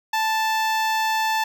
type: tone with notch filter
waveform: sawtooth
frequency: 880 Hz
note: A5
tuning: in tune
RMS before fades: -22 dBFS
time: 0.13-1.44 s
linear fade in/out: 5 ms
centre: 10000 Hz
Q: 0.97
effects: none